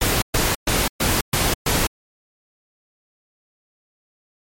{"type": "noise bursts", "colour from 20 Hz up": "pink", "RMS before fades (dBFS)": -19, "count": 6, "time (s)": [0.01, 1.87], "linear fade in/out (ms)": 5, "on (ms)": 210, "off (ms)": 120, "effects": ["MP3 64 kbps"]}